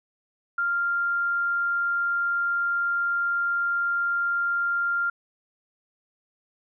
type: tone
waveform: sine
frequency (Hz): 1394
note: F6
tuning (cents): -4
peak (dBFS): -22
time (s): 0.58-5.1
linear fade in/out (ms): 5
effects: none